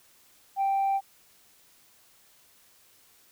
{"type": "tone", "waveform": "sine", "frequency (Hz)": 784, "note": "G5", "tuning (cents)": 0, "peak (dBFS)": -21, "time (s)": [0.56, 1.01], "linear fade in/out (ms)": 50, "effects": ["tanh soft clip ceiling -21 dBFS", "white hiss -60 dBFS RMS until 3.31 s"]}